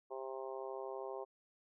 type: harmonic tone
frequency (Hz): 132.5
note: C3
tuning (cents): +22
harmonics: 3 / 4 / 5 / 6 / 7 / 8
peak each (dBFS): -45 / -47 / -49 / -51 / -52 / -53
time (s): 0.1-1.25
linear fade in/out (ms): 20
effects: none